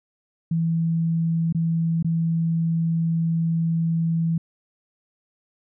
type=tone with dropouts; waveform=sine; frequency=164.9 Hz; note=E3; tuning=1 cent sharp; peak=-19 dBFS; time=0.51-4.38 s; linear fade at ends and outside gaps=5 ms; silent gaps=1.526-1.547 / 2.027-2.045 s; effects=none